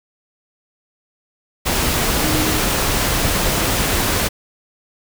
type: tone in noise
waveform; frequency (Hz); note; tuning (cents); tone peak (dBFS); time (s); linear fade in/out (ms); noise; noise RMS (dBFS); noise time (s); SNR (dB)
sine; 309.1; D#4; -11; -23; 2.22-2.61; 20; pink; -18; 1.65-4.29; -8
effects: none